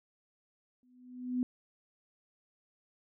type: tone with exponential growth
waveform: sine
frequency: 250 Hz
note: B3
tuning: 21 cents sharp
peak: -26 dBFS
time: 0.83-1.43 s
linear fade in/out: 1 ms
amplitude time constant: 130 ms
effects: none